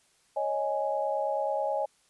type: chord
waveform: sine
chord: C# suspended second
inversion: none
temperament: just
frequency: 554.4 / 623.7 / 831.5 Hz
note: C#5 / D#5 / G#5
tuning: 0 / +4 / +2 cents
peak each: -31 dBFS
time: 0.36-1.86 s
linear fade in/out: 10 ms
effects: white hiss -66 dBFS RMS until 2.09 s + resampled to 24000 Hz